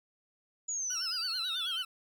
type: exponential sweep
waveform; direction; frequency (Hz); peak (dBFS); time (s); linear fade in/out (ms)
sine; down; 6960 to 2960; -32; 0.68-1.83; 10
type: tone with vibrato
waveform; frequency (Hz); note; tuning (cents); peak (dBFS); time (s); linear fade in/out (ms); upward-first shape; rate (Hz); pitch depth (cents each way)
20% pulse; 1407; F6; +12; -36; 0.9-1.85; 5; sine; 9.2; 130
effects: none